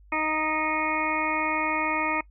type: harmonic tone with a mistuned harmonic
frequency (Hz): 311.1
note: D#4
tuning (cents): 0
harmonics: 1 / 2 / 3 / 4 / 6 / 7 / 8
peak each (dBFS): -32 / -34 / -29 / -31 / -35 / -30 / -31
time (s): 0.12-2.21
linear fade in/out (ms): 5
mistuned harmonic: 8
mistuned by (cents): -20
effects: noise-tail reverb RT60 0.1 s tail -22 dB re dry + added 50 Hz sine -50 dBFS peak until 2.3 s